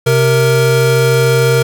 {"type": "tone pair together", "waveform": "square", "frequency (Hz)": [130.82, 466.2], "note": ["C3", "A#4"], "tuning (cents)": [0, 0], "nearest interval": "octave + minor seventh", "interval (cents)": 2200, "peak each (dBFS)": -12, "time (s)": [0.06, 1.63], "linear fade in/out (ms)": 10, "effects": []}